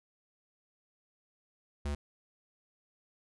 square tone, 72.2 Hz, D2, 29 cents flat, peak -33 dBFS, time 1.85-1.95 s, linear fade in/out 5 ms, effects resampled to 24000 Hz

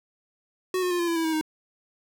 square tone with pitch steps, 370 / 361.1 / 352.5 / 344 / 335.8 / 327.7 / 319.9 / 312.2 Hz, F#4 / F#4 / F4 / F4 / E4 / E4 / D#4 / D#4, 0 / -42 / +16 / -26 / +32 / -10 / +48 / +6 cents, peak -24 dBFS, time 0.74-1.412 s, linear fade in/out 2 ms, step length 84 ms, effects none

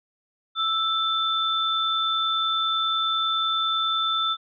sine tone pair together, 1325 / 3537 Hz, E6 / A7, +9 / +8 cents, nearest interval octave + perfect fourth, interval 1699 cents, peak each -24 / -24 dBFS, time 0.55-4.37 s, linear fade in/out 50 ms, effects none

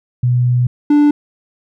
sine / triangle tone pair in turn, 123.47 / 293.7 Hz, B2 / D4, 0 / 0 cents, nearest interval octave + minor third, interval 1500 cents, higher second, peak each -10 / -5 dBFS, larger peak second, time 0.23-0.67 / 0.9-1.11 s, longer first, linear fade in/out 5 ms, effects none

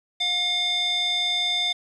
square tone with band-pass filter, 715 Hz, F5, 41 cents sharp, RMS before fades -24 dBFS, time 0.2-1.73 s, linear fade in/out 10 ms, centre 3300 Hz, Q 6.6, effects resampled to 24000 Hz + 8-bit

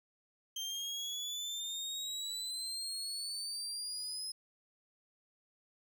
30% pulse exponential sweep, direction up, 3136 to 5120 Hz, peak -35 dBFS, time 0.56-4.32 s, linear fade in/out 5 ms, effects none

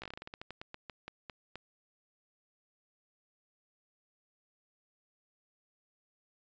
slowing click train, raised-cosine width 0.3 ms, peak -27 dBFS, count 18, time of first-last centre 0.02-1.556 s, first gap 16 ms, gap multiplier 1.19, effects resampled to 16000 Hz

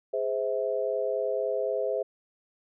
sine chord, Ab augmented, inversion none, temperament just, 415.3 / 519.1 / 648.9 Hz, Ab4 / C5 / E5, 0 / -14 / -27 cents, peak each -31 / -29 / -31 dBFS, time 0.13-2.03 s, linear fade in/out 10 ms, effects none

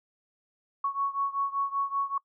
sine beating tone pair, 1108.7 / 1113.9 Hz, C#6 / C#6, 0 / +8 cents, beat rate 5.2 Hz, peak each -29 / -31 dBFS, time 0.84-2.18 s, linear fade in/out 5 ms, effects noise-tail reverb RT60 0.1 s tail -24 dB re dry

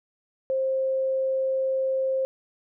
sine tone, 529 Hz, C5, 19 cents sharp, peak -22 dBFS, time 0.5-2.25 s, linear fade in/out 0 ms, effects none

